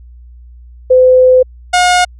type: tone pair in turn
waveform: sine / sawtooth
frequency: 510 / 719.2 Hz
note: C5 / F#5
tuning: -44 / -49 cents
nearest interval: tritone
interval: 595 cents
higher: second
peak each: -3 dBFS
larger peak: neither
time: 0.9-1.43 / 1.73-2.05 s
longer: first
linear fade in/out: 10 ms
effects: added 60 Hz sine -33 dBFS peak until 2.19 s + resampled to 22050 Hz